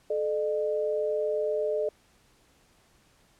sine tone pair together, 433.1 / 605.2 Hz, A4 / D#5, -27 / -48 cents, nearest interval tritone, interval 579 cents, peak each -28 dBFS, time 0.1-1.89 s, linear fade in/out 5 ms, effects pink hiss -63 dBFS RMS until 3.39 s + low-pass 11000 Hz 12 dB/octave

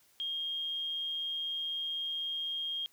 sine tone, 3232 Hz, G#7, 48 cents flat, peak -33 dBFS, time 0.2-2.86 s, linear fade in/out 0 ms, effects white hiss -66 dBFS RMS until 2.92 s

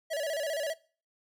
square tone with vibrato, 608 Hz, D#5, 40 cents flat, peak -31 dBFS, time 0.1-0.74 s, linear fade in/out 20 ms, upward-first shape square, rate 15 Hz, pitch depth 110 cents each way, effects noise-tail reverb RT60 0.4 s tail -21 dB re dry

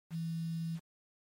sine tone with quantisation, 164.81 Hz, E3, in tune, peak -34 dBFS, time 0.1-0.8 s, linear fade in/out 50 ms, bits 9, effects MP3 64 kbps

